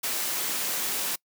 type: noise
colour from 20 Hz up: white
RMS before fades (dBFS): -29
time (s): 0.03-1.16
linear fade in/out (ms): 10
effects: noise-tail reverb RT60 0.1 s tail -25 dB re dry + high-pass 200 Hz 12 dB/octave